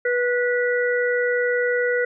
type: harmonic tone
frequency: 488.8 Hz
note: B4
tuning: 18 cents flat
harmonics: 1 / 3 / 4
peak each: -20 / -25 / -26 dBFS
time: 0.05-2.05 s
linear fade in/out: 5 ms
effects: none